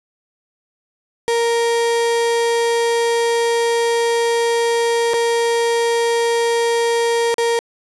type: tone with dropouts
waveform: 35% pulse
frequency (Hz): 466.2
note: A#4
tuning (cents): 0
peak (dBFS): -13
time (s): 1.28-7.59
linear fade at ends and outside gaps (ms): 0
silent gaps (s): 5.135-5.14 / 7.342-7.382
effects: resampled to 24000 Hz + 7-bit